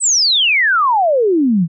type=exponential sweep; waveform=sine; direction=down; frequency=8450 to 155.56 Hz; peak=-10 dBFS; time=0-1.68 s; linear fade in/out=50 ms; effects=none